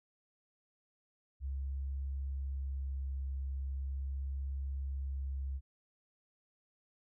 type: tone with vibrato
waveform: sine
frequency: 67.8 Hz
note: C#2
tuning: 38 cents flat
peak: -35 dBFS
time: 1.4-5.61 s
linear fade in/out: 50 ms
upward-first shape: sine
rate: 0.39 Hz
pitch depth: 9 cents each way
effects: none